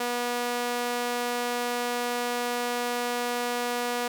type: tone with high-pass filter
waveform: sawtooth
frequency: 242.4 Hz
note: B3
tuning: 32 cents flat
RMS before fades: -29 dBFS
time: 0-4.08 s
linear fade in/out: 5 ms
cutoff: 490 Hz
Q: 0.94
effects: none